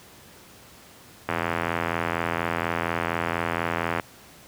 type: click train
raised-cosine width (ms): 0.5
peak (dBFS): -9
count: 229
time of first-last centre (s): 1.29-3.998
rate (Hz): 84.2
effects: pink hiss -49 dBFS RMS until 4.47 s + high-pass 80 Hz 12 dB/octave